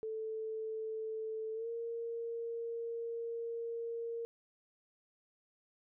sine tone with pitch glide, 440 to 463.5 Hz, A4 to A#4, 0 to -10 cents, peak -37 dBFS, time 0.03-4.25 s, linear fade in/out 0 ms, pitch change +90 cents, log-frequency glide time 1.54-1.68 s, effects none

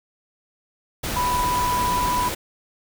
sine tone in noise, 987.8 Hz, B5, in tune, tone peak -20 dBFS, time 1.16-2.29 s, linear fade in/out 10 ms, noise pink, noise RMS -27 dBFS, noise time 1.03-2.35 s, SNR +4 dB, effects none

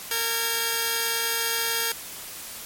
5% pulse tone pair together, 458.4 / 1633.6 Hz, A#4 / G#6, -29 / -29 cents, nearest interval octave + minor seventh, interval 2200 cents, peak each -15 dBFS, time 0.11-1.92 s, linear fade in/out 2 ms, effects white hiss -38 dBFS RMS until 2.65 s + MP3 64 kbps

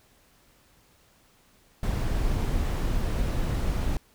brown noise, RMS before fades -26 dBFS, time 1.83-3.97 s, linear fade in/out 2 ms, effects pink hiss -61 dBFS RMS until 4.14 s

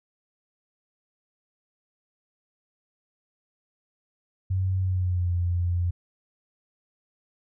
sine tone with pitch glide, 94 to 87.71 Hz, F#2 to F2, +28 to +8 cents, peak -22 dBFS, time 4.5-5.91 s, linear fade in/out 10 ms, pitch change -120 cents, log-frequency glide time 4.8-5.32 s, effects none

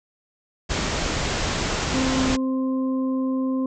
pink low-pass noise, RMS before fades -25 dBFS, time 0.69-2.37 s, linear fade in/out 20 ms, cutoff 7600 Hz, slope 96 dB/octave
harmonic tone, 261.6 Hz, C4, in tune, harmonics 1 / 2 / 4, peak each -21 / -32 / -37 dBFS, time 1.94-3.66 s, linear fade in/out 2 ms
effects none

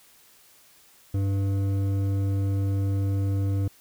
triangle tone with hard clipping, 98.2 Hz, G2, 4 cents sharp, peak -24 dBFS, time 1.14-3.68 s, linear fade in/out 5 ms, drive 13 dB, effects white hiss -56 dBFS RMS until 3.8 s

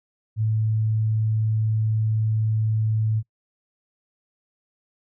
sine tone, 109.5 Hz, A2, 8 cents flat, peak -19 dBFS, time 0.36-3.23 s, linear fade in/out 50 ms, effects noise-tail reverb RT60 0.1 s tail -25 dB re dry

